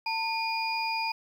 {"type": "tone cluster", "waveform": "sine", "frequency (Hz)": [899, 2438, 4897], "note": ["A5", "D#7", "D#8"], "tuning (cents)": [37, -36, -28], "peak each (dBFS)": [-30, -32, -35], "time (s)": [0.06, 1.12], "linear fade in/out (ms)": 5, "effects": ["9-bit"]}